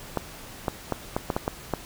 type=clicks; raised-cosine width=1 ms; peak=-10 dBFS; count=8; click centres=0.173 / 0.682 / 0.923 / 1.165 / 1.302 / 1.365 / 1.479 / 1.737 s; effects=pink hiss -43 dBFS RMS until 1.85 s